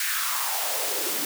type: noise with high-pass filter sweep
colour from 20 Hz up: white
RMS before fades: -27 dBFS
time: 0-1.25 s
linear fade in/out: 2 ms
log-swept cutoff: 1800 to 270 Hz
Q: 3.5
effects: none